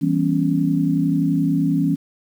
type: chord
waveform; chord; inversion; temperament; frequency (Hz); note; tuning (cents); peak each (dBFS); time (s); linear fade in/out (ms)
sine; C# half-diminished seventh; first; equal with one note detuned; 164.81 / 196 / 245.7 / 277.2; E3 / G3 / B3 / C#4; 0 / 0 / -9 / 0; -20 / -25 / -25 / -19; 0.01-1.96; 20
effects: 8-bit

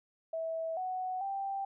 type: tone with pitch steps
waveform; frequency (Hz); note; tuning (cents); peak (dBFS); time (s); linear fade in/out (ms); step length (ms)
sine; 651 / 742 / 785; E5 / F#5 / G5; -22 / +5 / +2; -33; 0.33-1.65; 5; 440
effects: none

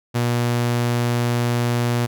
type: tone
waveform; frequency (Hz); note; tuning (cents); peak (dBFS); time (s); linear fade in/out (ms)
sawtooth; 120; B2; -49; -14; 0.14-2.07; 20
effects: none

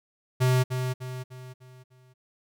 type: tone with echo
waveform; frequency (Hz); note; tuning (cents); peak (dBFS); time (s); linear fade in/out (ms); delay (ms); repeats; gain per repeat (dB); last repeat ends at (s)
square; 127.7; C3; -42; -20; 0.4-0.64; 20; 300; 5; -7; 2.14
effects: none

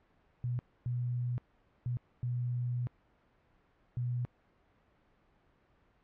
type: tone bursts at uneven times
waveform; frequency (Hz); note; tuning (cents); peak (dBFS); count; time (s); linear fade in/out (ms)
sine; 122.4; B2; -15; -31; 5; 0.44-0.59 / 0.86-1.38 / 1.86-1.97 / 2.23-2.87 / 3.97-4.25; 0
effects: pink hiss -69 dBFS RMS until 6.03 s + low-pass 2000 Hz 12 dB/octave

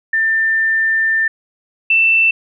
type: tone pair in turn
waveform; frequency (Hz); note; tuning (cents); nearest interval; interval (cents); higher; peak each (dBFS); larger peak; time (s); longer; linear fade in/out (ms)
sine; 1790 / 2669; A6 / E7; +29 / +21; perfect fifth; 692; second; -12 / -9; second; 0.13-1.28 / 1.9-2.31; first; 5
effects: none

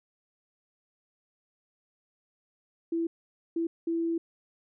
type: tone bursts at uneven times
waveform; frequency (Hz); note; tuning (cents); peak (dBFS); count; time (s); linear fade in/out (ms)
sine; 332.7; E4; +16; -26; 3; 2.92-3.07 / 3.56-3.67 / 3.87-4.18; 5
effects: none

